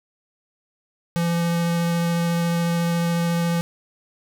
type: tone with vibrato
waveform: square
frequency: 170 Hz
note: F3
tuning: 46 cents flat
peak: -20 dBFS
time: 1.16-3.61 s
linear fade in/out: 0 ms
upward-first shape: triangle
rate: 14 Hz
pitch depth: 9 cents each way
effects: none